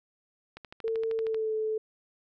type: click train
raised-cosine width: 0.3 ms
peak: -27 dBFS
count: 11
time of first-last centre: 0.57-1.345 s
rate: 12.9 Hz
type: tone with pitch glide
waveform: sine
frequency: 449.1 to 435.6 Hz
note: A4 to A4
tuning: +35 to -17 cents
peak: -27 dBFS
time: 0.84-1.78 s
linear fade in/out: 5 ms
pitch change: -52 cents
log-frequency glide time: 1.14-1.54 s
effects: none